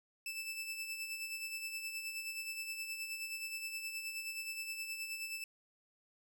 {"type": "tone with tremolo", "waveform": "sawtooth", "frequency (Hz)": 2637, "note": "E7", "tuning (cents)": 0, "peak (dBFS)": -35, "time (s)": [0.26, 5.44], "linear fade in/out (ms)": 2, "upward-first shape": "sine", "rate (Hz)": 9.5, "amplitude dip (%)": 50, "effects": []}